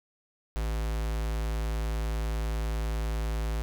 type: tone with notch filter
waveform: square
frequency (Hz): 55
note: A1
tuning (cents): 0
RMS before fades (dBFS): -30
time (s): 0.56-3.62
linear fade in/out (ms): 0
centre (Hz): 220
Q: 1.8
effects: none